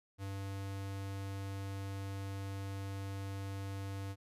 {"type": "tone", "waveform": "square", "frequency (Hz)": 98, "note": "G2", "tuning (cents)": 0, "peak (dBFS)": -40, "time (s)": [0.18, 4.16], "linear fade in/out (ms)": 50, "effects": ["resampled to 32000 Hz"]}